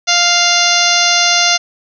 harmonic tone, 698.5 Hz, F5, in tune, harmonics 1 / 2 / 3 / 4 / 5 / 6 / 7 / 8 / 9, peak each -18 / -18 / -18 / -18 / -18 / -18 / -18 / -18 / -18 dBFS, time 0.07-1.58 s, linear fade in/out 20 ms, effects none

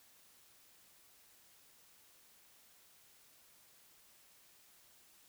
silence, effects white hiss -65 dBFS RMS until 5.28 s

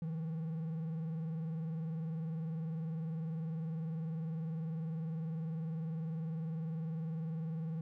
triangle tone with vibrato, 161.7 Hz, E3, 33 cents flat, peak -34 dBFS, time 0.02-7.81 s, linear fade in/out 2 ms, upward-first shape triangle, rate 20 Hz, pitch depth 100 cents each way, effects none

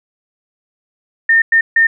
sine tone bursts at uneven times, 1819 Hz, A#6, 43 cents flat, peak -7 dBFS, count 3, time 1.29-1.42 / 1.52-1.61 / 1.76-1.87 s, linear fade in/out 5 ms, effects none

